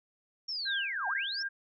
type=linear two-way sweep; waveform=sine; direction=down then up; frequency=5580 to 707 to 5580 Hz; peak=-33 dBFS; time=0.48-1.43 s; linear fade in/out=10 ms; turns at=1.08 s
type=tone with tremolo; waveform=sine; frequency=1600 Hz; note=G6; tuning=35 cents sharp; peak=-30 dBFS; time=0.65-1.49 s; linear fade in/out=20 ms; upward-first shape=sine; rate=2.6 Hz; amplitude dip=75%
effects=none